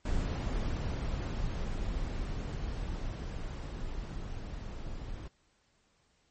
brown noise with level ramp, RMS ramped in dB -31 to -41 dBFS, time 0.05-5.28 s, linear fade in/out 5 ms, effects pink hiss -71 dBFS RMS until 6.3 s + MP3 32 kbps

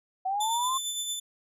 sine linear sweep, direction up, 742 to 1080 Hz, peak -26 dBFS, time 0.25-0.78 s, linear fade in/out 10 ms
20% pulse tone with tremolo, 3520 Hz, A7, in tune, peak -23 dBFS, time 0.4-1.2 s, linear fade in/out 10 ms, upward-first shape sine, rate 8.8 Hz, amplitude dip 40%
effects none

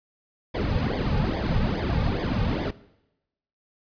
brown noise with flanger, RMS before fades -25 dBFS, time 0.54-2.71 s, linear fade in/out 10 ms, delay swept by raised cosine 0.72 to 3.02 ms, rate 2.4 Hz, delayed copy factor -0.85, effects noise-tail reverb RT60 0.9 s tail -19 dB re dry + resampled to 11025 Hz

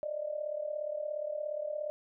sine tone with amplitude modulation, 601 Hz, D5, 40 cents sharp, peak -30 dBFS, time 0.03-1.9 s, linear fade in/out 0 ms, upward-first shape sine, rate 37.1 Hz, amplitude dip 75%, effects none

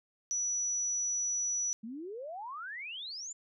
sine tone, 5900 Hz, F#8, 6 cents flat, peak -30 dBFS, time 0.31-1.73 s, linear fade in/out 0 ms
sine exponential sweep, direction up, 211 to 7370 Hz, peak -39 dBFS, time 1.83-3.33 s, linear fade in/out 10 ms
effects none

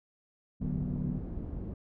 sine chord, B minor, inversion first, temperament equal, 146.83 / 185 / 246.9 Hz, D3 / F#3 / B3, 0 / 0 / 0 cents, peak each -35 / -35 / -38 dBFS, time 0.6-1.19 s, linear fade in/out 20 ms
pink low-pass noise, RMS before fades -38 dBFS, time 0.61-1.74 s, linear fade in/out 5 ms, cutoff 290 Hz, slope 12 dB/octave
effects none

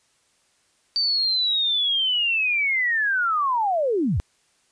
sine linear sweep, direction down, 4625 to 57.3 Hz, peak -19 dBFS, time 0.96-4.2 s, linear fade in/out 0 ms, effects white hiss -64 dBFS RMS until 4.71 s + resampled to 22050 Hz

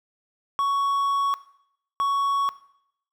triangle tone bursts at uneven times, 1115 Hz, C#6, 10 cents sharp, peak -18 dBFS, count 2, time 0.59-1.34 / 2-2.49 s, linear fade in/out 0 ms, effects noise-tail reverb RT60 0.7 s tail -17 dB re dry

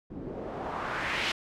white noise with low-pass filter sweep, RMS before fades -34 dBFS, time 0.1-1.32 s, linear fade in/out 5 ms, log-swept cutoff 270 to 3200 Hz, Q 1.7, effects none

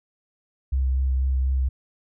sine tone with vibrato, 65.8 Hz, C2, 10 cents sharp, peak -18 dBFS, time 0.72-1.69 s, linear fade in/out 10 ms, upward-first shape sine, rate 4.1 Hz, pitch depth 18 cents each way, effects tanh soft clip ceiling -15 dBFS

